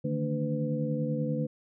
sine tone cluster, 149.1 / 159.3 / 225.6 / 294.3 / 503 Hz, D3 / D#3 / A3 / D4 / B4, +27 / +41 / +44 / +4 / +32 cents, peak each -31 / -38 / -33 / -36 / -34 dBFS, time 0.04-1.47 s, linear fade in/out 10 ms, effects none

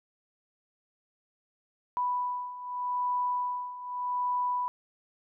sine beating tone pair, 987.8 / 988.63 Hz, B5 / B5, 0 / +2 cents, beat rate 0.83 Hz, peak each -34 / -30 dBFS, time 1.97-4.68 s, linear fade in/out 0 ms, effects none

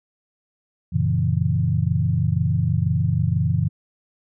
sine chord, F# dominant seventh, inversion none, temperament equal, 92.5 / 116.54 / 138.59 / 164.81 Hz, F#2 / A#2 / C#3 / E3, 0 / 0 / 0 / 0 cents, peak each -23 dBFS, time 0.92-3.69 s, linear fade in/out 20 ms, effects none

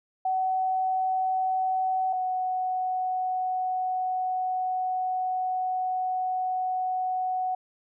sine tone pair in turn, 752 / 741.6 Hz, F#5 / F#5, +28 / +4 cents, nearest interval unison, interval 24 cents, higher first, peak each -23 / -25 dBFS, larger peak first, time 0.25-2.13 / 2.13-7.55 s, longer second, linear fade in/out 5 ms, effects none

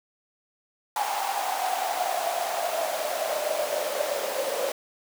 pink noise with high-pass filter sweep, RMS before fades -28 dBFS, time 0.96-4.72 s, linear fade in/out 2 ms, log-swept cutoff 820 to 530 Hz, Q 9.4, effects none

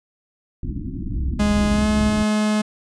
pink low-pass noise, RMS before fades -27 dBFS, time 0.63-2.23 s, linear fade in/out 2 ms, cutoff 330 Hz, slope 96 dB/octave
sine tone, 65.41 Hz, C2, in tune, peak -23 dBFS, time 1.15-2.1 s, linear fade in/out 10 ms
45% pulse tone with pitch glide, 207.7 to 212.7 Hz, G#3 to G#3, 0 to +42 cents, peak -17 dBFS, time 1.39-2.62 s, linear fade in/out 10 ms, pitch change +42 cents, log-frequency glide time 1.7-1.86 s
effects resampled to 22050 Hz

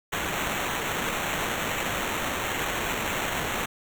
violet noise with sample-and-hold, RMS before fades -29 dBFS, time 0.12-3.66 s, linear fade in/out 10 ms, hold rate 4900 Hz, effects none

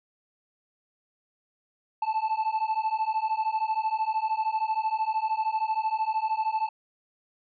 triangle beating tone pair, 870 / 883 Hz, A5 / A5, -20 / +6 cents, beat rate 13 Hz, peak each -26 dBFS, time 2.02-6.69 s, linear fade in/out 5 ms, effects resampled to 11025 Hz

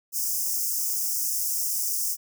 white high-pass noise, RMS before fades -27 dBFS, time 0.12-2.17 s, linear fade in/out 50 ms, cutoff 5100 Hz, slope 96 dB/octave, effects none

